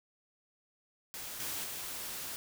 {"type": "noise with level steps", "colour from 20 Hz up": "white", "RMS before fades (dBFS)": [-43, -38, -41], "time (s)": [1.14, 2.36], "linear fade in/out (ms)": 0, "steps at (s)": [1.4, 1.64], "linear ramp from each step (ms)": 2, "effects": []}